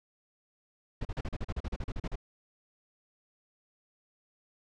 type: noise bursts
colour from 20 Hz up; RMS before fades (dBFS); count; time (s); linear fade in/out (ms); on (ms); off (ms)
brown; -34; 15; 1.01-2.157; 5; 41; 38
effects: low-pass 5000 Hz 12 dB/octave